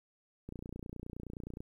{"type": "click train", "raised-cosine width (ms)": 3, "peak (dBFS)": -30, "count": 34, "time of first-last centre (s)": [0.49, 1.605], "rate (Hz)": 29.6, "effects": ["11-bit"]}